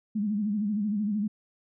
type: tone with vibrato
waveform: sine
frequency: 208.3 Hz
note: G#3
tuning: 5 cents sharp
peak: -25 dBFS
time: 0.15-1.28 s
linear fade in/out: 10 ms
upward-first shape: sine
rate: 13 Hz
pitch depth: 86 cents each way
effects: none